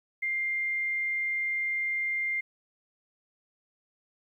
sine tone, 2100 Hz, C7, 6 cents sharp, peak -27 dBFS, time 0.22-2.41 s, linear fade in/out 10 ms, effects 11-bit

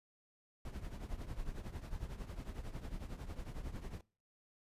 brown noise with tremolo, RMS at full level -41 dBFS, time 0.65-4.01 s, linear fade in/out 2 ms, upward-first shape triangle, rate 11 Hz, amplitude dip 80%, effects noise-tail reverb RT60 0.4 s tail -23 dB re dry + resampled to 32000 Hz

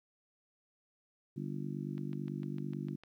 harmonic tone, 49 Hz, G1, in tune, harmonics 3 / 4 / 5 / 6 / 7, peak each -40 / -42 / -44 / -46 / -47 dBFS, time 1.36-2.96 s, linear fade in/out 10 ms
click train, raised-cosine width 0.3 ms, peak -38 dBFS, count 8, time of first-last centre 1.98-3.036 s, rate 6.63 Hz
effects 12-bit

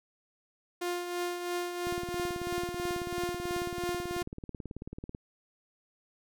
sawtooth tone with tremolo, 352.5 Hz, F4, 16 cents sharp, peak -26 dBFS, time 0.81-4.23 s, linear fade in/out 10 ms, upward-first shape triangle, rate 3 Hz, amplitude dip 55%
click train, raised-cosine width 3 ms, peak -27 dBFS, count 61, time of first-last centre 1.87-5.149 s, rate 18.3 Hz
effects none

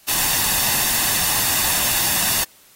white noise with comb filter, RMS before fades -19 dBFS, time 0.08-2.44 s, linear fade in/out 5 ms, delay 1.1 ms, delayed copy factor +0.5, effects white hiss -51 dBFS RMS until 2.75 s + AAC 48 kbps

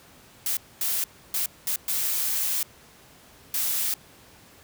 blue noise bursts at uneven times, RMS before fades -26 dBFS, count 6, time 0.46-0.57 / 0.81-1.04 / 1.34-1.46 / 1.67-1.76 / 1.88-2.63 / 3.54-3.94 s, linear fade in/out 2 ms, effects pink hiss -52 dBFS RMS until 4.63 s + high-pass 60 Hz 12 dB/octave

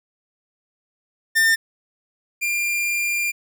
45% pulse tone pair in turn, 1801 / 2394 Hz, A6 / D7, +40 / +33 cents, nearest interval perfect fourth, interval 493 cents, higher second, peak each -14 / -20 dBFS, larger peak first, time 1.35-1.56 / 2.41-3.32 s, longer second, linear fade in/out 20 ms, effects none

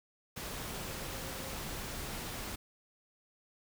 sine tone in noise, 534 Hz, C5, 35 cents sharp, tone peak -51 dBFS, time 0.86-1.55 s, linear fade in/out 10 ms, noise pink, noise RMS -41 dBFS, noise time 0.36-2.56 s, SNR -13 dB, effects none

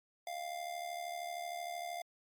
square tone with amplitude modulation, 698.5 Hz, F5, in tune, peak -37 dBFS, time 0.27-2.02 s, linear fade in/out 2 ms, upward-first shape sine, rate 73 Hz, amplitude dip 65%, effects MP3 96 kbps

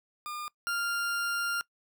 40% pulse tone pair in turn, 1209 / 1397.2 Hz, D6 / F6, +50 / 0 cents, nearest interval minor third, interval 250 cents, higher second, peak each -35 / -28 dBFS, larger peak second, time 0.26-0.48 / 0.67-1.61 s, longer second, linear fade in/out 0 ms, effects noise-tail reverb RT60 0.1 s tail -22 dB re dry

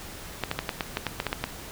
clicks, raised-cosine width 0.3 ms, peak -10 dBFS, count 11, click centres 0.437 / 0.514 / 0.59 / 0.692 / 0.808 / 0.971 / 1.067 / 1.201 / 1.267 / 1.329 / 1.44 s, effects pink hiss -41 dBFS RMS until 1.71 s

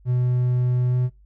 triangle tone with pitch glide, 124.4 to 125.34 Hz, B2 to B2, +13 to +26 cents, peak -16 dBFS, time 0.05-1.1 s, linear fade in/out 50 ms, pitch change +13 cents, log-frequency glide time 0.89-0.95 s, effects noise-tail reverb RT60 0.2 s tail -21 dB re dry + added 50 Hz sine -49 dBFS peak until 1.25 s

